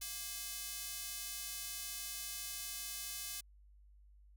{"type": "tone with high-pass filter", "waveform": "square", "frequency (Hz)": 233.1, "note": "A#3", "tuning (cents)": 0, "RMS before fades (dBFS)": -44, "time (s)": [0.01, 3.41], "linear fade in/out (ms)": 10, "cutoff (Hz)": 5000, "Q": 0.52, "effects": ["added 50 Hz sine -59 dBFS peak until 4.36 s"]}